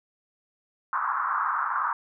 pink band-pass noise, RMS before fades -27 dBFS, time 0.93-1.93 s, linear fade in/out 2 ms, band 1000 to 1400 Hz, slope 48 dB/octave, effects none

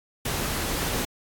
pink noise, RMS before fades -28 dBFS, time 0.25-1.05 s, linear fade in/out 5 ms, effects AAC 64 kbps

